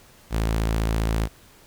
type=tone; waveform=sawtooth; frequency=55 Hz; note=A1; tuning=in tune; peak=-17 dBFS; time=0.3-1.29 s; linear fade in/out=50 ms; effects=pink hiss -52 dBFS RMS until 1.66 s